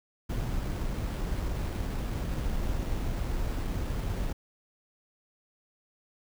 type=noise with sample-and-hold; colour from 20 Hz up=brown; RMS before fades=-31 dBFS; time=0.29-4.33 s; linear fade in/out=10 ms; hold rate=6300 Hz; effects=none